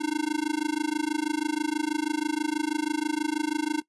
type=tone with amplitude modulation; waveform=square; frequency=304.9 Hz; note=D#4; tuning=35 cents flat; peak=-22 dBFS; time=0-3.82 s; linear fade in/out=20 ms; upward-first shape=sine; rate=26.2 Hz; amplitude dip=100%; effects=noise-tail reverb RT60 0.1 s tail -19 dB re dry + resampled to 24000 Hz